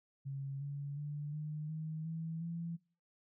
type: tone with pitch steps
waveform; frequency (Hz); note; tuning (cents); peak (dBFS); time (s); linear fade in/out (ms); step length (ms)
sine; 137.5 / 142.18 / 147.03 / 152.04 / 157.22 / 162.57 / 168.11; C#3 / C#3 / D3 / D#3 / D#3 / E3 / E3; -14 / +44 / +2 / -40 / +18 / -24 / +34; -38; 0.25-2.77; 20; 360
effects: noise-tail reverb RT60 0.4 s tail -23 dB re dry

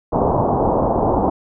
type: low-pass noise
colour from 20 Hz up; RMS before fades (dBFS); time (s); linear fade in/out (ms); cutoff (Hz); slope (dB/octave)
white; -17; 0.12-1.3; 10; 950; 48
effects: none

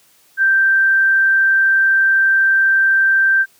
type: tone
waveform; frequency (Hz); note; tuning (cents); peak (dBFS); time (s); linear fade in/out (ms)
sine; 1568; G6; 0; -10; 0.37-3.46; 50
effects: white hiss -53 dBFS RMS until 3.59 s + high-pass 80 Hz 12 dB/octave

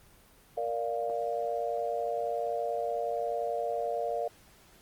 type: chord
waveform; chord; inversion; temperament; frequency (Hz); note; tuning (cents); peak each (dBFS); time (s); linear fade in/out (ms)
sine; Bb major; none; equal; 466.2 / 587.3 / 698.5; Bb4 / D5 / F5; 0 / 0 / 0; -34 / -34 / -33; 0.57-4.28; 5
effects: pink hiss -59 dBFS RMS until 4.81 s + Opus 24 kbps

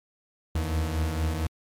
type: beating tone pair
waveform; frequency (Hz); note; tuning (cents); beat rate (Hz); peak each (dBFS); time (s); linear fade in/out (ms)
40% pulse; 75.9 / 80.2; D#2 / E2; -42 / -47; 4.3; -31 / -25; 0.55-1.47; 5
effects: MP3 96 kbps

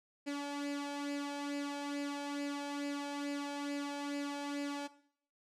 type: tone with flanger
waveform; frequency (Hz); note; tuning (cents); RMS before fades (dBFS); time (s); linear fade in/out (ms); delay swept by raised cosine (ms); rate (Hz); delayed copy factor
sawtooth; 286; D4; -46; -39; 0.26-4.88; 20; 0.41 to 1.27; 2.3; +0.6
effects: noise-tail reverb RT60 0.6 s tail -17 dB re dry + low-pass 8000 Hz 12 dB/octave

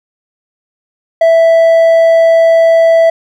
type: tone with hard clipping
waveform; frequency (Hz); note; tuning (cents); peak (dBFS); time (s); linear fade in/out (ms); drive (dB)
sine; 659.3; E5; 0; -5; 1.21-3.1; 5; 3
effects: none

